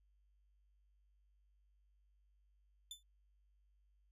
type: tone with exponential decay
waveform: sawtooth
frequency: 3520 Hz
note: A7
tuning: in tune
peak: -40 dBFS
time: 2.91-3.03 s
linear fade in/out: 2 ms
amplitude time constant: 26 ms
effects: added 50 Hz sine -70 dBFS peak until 4.11 s + resampled to 32000 Hz